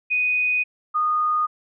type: tone pair in turn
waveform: sine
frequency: 2489 / 1230.9 Hz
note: D#7 / D#6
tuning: 0 / -19 cents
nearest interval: octave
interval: 1219 cents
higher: first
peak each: -18 / -18 dBFS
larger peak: neither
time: 0.1-0.64 / 0.94-1.47 s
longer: first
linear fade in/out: 20 ms
effects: none

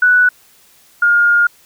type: tone pair in turn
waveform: sine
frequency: 1480 / 1418.8 Hz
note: F#6 / F6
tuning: 0 / +27 cents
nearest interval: minor second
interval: 73 cents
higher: first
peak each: -7 / -8 dBFS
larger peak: first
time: 0.02-0.29 / 1.02-1.47 s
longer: second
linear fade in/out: 5 ms
effects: white hiss -49 dBFS RMS until 1.65 s

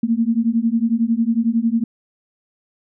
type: beating tone pair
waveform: sine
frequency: 224.2 / 235.2 Hz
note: A3 / A#3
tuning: +33 / +16 cents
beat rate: 11 Hz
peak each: -18 dBFS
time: 0.03-1.84 s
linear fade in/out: 5 ms
effects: none

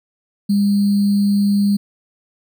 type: tone with sample-and-hold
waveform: sine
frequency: 201.9 Hz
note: G#3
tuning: 49 cents flat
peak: -12 dBFS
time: 0.49-1.77 s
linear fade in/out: 10 ms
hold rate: 4410 Hz
effects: none

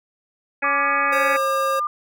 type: harmonic tone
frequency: 280 Hz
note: C#4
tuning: 18 cents sharp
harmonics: 1 / 2 / 3 / 5 / 6 / 7 / 8 / 9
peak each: -35 / -29 / -29 / -30 / -24 / -28 / -28 / -28 dBFS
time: 0.62-1.37 s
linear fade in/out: 10 ms
type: tone with pitch glide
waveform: sine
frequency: 1174.7 to 1200.1 Hz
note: D6 to D6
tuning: 0 to +37 cents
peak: -20 dBFS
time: 0.64-1.87 s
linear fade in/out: 2 ms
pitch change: +37 cents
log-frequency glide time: 0.77-0.88 s
type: tone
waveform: square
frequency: 539 Hz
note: C#5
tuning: 49 cents flat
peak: -23 dBFS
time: 1.12-1.8 s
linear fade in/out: 10 ms
effects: none

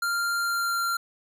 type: tone with pitch glide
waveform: square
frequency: 1392 to 1380 Hz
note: F6 to F6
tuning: -6 to -21 cents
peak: -25 dBFS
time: 0.02-0.97 s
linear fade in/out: 5 ms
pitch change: -15 cents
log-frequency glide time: 0.38-0.84 s
effects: none

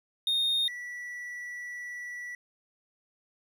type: tone pair in turn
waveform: triangle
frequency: 3687 / 1953.1 Hz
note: A#7 / B6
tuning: -20 / -20 cents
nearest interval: major seventh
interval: 1100 cents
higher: first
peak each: -23 / -35 dBFS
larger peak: first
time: 0.27-0.68 / 0.68-2.35 s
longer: second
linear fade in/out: 2 ms
effects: none

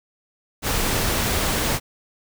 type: noise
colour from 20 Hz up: pink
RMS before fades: -22 dBFS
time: 0.62-1.8 s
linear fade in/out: 50 ms
effects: none

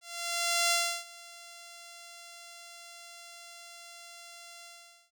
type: tone with ADSR envelope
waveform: 5% pulse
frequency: 687 Hz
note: F5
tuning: 29 cents flat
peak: -13 dBFS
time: 0.01-5.11 s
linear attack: 700 ms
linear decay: 330 ms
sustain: -23 dB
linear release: 460 ms
effects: none

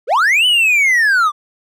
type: linear two-way sweep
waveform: triangle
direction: up then down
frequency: 391.7 to 3026 to 1146 Hz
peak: -8 dBFS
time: 0.07-1.32 s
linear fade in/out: 50 ms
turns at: 0.46 s
effects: none

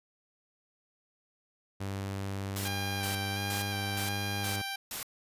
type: tone with pitch glide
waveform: sawtooth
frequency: 98 to 100.87 Hz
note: G2 to G2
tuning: 0 to +50 cents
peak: -30 dBFS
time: 1.8-4.62 s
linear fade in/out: 10 ms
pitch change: +50 cents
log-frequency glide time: 2.87-3.62 s
type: noise bursts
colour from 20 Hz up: white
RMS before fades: -37 dBFS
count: 6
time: 2.56-5.03 s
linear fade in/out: 2 ms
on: 120 ms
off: 350 ms
type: tone with vibrato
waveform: 10% pulse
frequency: 795 Hz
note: G5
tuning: 24 cents sharp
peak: -26 dBFS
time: 2.65-4.76 s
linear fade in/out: 5 ms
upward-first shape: square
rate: 1.4 Hz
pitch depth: 20 cents each way
effects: resampled to 32000 Hz

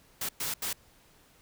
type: noise bursts at uneven times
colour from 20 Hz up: white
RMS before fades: -33 dBFS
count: 3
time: 0.21-0.29 / 0.4-0.54 / 0.62-0.73 s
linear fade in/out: 5 ms
effects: pink hiss -61 dBFS RMS until 1.41 s

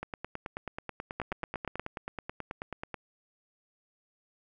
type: two click trains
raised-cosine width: 0.5 ms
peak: -18 / -21 dBFS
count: 6 / 28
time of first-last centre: 1.2-1.796 / 0.03-2.943 s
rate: 8.39 / 9.27 Hz
effects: none

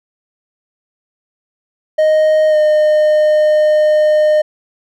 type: tone with pitch glide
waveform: triangle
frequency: 621 to 610.3 Hz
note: D#5 to D#5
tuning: -3 to -34 cents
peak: -6 dBFS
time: 1.98-4.42 s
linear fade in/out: 10 ms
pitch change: -31 cents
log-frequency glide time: 2.49-2.56 s
effects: none

